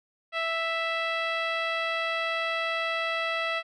10% pulse tone with low-pass filter, 659.3 Hz, E5, in tune, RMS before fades -29 dBFS, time 0.32-3.63 s, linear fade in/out 50 ms, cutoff 2800 Hz, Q 1.1, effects none

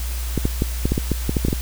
clicks, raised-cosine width 3 ms, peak -6 dBFS, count 12, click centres 0.377 / 0.454 / 0.621 / 0.855 / 0.92 / 0.979 / 1.117 / 1.294 / 1.368 / 1.45 / 1.484 / 1.529 s, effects added 60 Hz sine -23 dBFS peak until 1.61 s + white hiss -34 dBFS RMS until 1.61 s

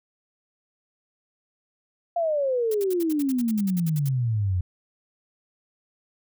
sine exponential sweep, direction down, 700 to 87.31 Hz, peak -21 dBFS, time 2.16-4.61 s, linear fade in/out 5 ms
blue noise bursts, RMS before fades -37 dBFS, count 15, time 2.71-4.089 s, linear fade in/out 5 ms, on 35 ms, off 61 ms
effects none

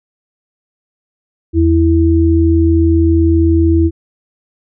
sine tone pair together, 82.22 / 329.6 Hz, E2 / E4, -4 / 0 cents, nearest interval 2 octaves, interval 2404 cents, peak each -10 dBFS, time 1.53-3.91 s, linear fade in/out 50 ms, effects none

